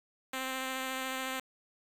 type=tone with vibrato; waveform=5% pulse; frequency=261.6 Hz; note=C4; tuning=in tune; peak=-23 dBFS; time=0.33-1.4 s; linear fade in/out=5 ms; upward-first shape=triangle; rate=14 Hz; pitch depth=14 cents each way; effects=9-bit